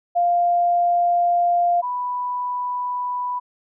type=tone pair in turn; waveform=sine; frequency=698.5 / 987.8 Hz; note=F5 / B5; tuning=0 / 0 cents; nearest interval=tritone; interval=600 cents; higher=second; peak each=-15 / -22 dBFS; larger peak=first; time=0.15-1.82 / 1.82-3.4 s; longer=first; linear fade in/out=20 ms; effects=none